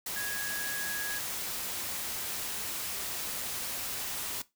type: tone in noise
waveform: sine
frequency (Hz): 1661.2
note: G#6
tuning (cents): 0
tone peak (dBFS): -35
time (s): 0.16-1.19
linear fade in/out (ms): 5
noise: white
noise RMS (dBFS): -36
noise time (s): 0.06-4.42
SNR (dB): -2
effects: noise-tail reverb RT60 0.2 s tail -18 dB re dry